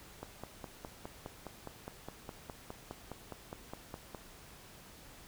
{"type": "click train", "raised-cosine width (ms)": 1, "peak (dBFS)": -28, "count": 20, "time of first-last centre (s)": [0.23, 4.148], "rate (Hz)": 4.85, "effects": ["pink hiss -55 dBFS RMS until 5.27 s"]}